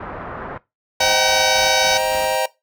white low-pass noise, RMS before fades -31 dBFS, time 0-0.58 s, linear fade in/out 5 ms, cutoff 1400 Hz, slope 24 dB/octave
square chord, C minor seventh, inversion none, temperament just, 523.3 / 627.9 / 784.9 / 941.9 Hz, C5 / Eb5 / G5 / Bb5, 0 / +16 / +2 / +18 cents, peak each -24 dBFS, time 1-2.46 s, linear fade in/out 5 ms
pink noise with tremolo, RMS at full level -34 dBFS, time 1-2.36 s, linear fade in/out 5 ms, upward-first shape square, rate 3.6 Hz, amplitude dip 50%
harmonic tone, 758 Hz, F#5, 42 cents sharp, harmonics 1 / 2 / 3 / 4 / 5 / 6 / 7 / 8, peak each -27 / -24 / -23 / -29 / -23 / -26 / -26 / -26 dBFS, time 1-1.98 s, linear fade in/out 10 ms
effects noise-tail reverb RT60 0.2 s tail -18 dB re dry

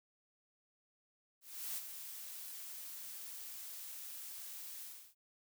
blue noise with ADSR envelope, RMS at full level -40 dBFS, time 1.41-5.15 s, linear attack 360 ms, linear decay 32 ms, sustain -8 dB, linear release 330 ms, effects none

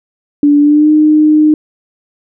sine tone with pitch glide, 290.5 to 305.6 Hz, D4 to D#4, -19 to -31 cents, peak -4 dBFS, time 0.43-1.54 s, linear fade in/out 2 ms, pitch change +88 cents, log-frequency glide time 0.6-0.9 s, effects none

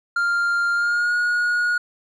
triangle tone with pitch glide, 1396.9 to 1445.3 Hz, F6 to F#6, 0 to -41 cents, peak -16 dBFS, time 0.16-1.78 s, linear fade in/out 5 ms, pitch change +59 cents, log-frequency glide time 0.74-1.14 s, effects resampled to 22050 Hz

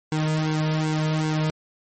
sawtooth tone with flanger, 155.56 Hz, D#3, in tune, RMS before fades -23 dBFS, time 0.12-1.5 s, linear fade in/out 0 ms, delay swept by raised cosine 1.6 to 2.7 ms, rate 2.6 Hz, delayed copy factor -0.9, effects MP3 32 kbps

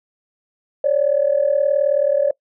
sine tone pair together, 548.4 / 587.3 Hz, C#5 / D5, -19 / 0 cents, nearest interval minor second, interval 119 cents, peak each -16 dBFS, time 0.84-2.31 s, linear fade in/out 5 ms, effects noise-tail reverb RT60 0.1 s tail -24 dB re dry + tanh soft clip ceiling -6 dBFS

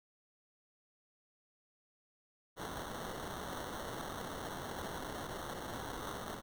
violet noise with sample-and-hold, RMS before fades -43 dBFS, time 2.56-6.42 s, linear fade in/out 50 ms, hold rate 2450 Hz, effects none

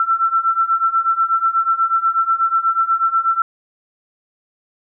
sine beating tone pair, 1337 / 1345.2 Hz, E6 / E6, +24 / +35 cents, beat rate 8.2 Hz, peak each -18 / -16 dBFS, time 0-3.42 s, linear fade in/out 2 ms, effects none

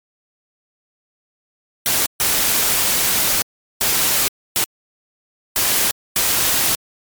white noise bursts at uneven times, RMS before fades -17 dBFS, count 6, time 1.86-2.06 / 2.2-3.42 / 3.81-4.28 / 4.56-4.64 / 5.56-5.91 / 6.16-6.75 s, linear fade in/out 0 ms, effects MP3 96 kbps

